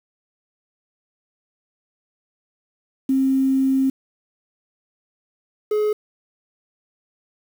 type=tone pair in turn; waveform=sine / triangle; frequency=266.7 / 423.4 Hz; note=C4 / G#4; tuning=+33 / +33 cents; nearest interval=minor sixth; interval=800 cents; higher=second; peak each=-15 dBFS; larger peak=neither; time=3.09-3.9 / 5.71-5.93 s; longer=first; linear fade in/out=5 ms; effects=7-bit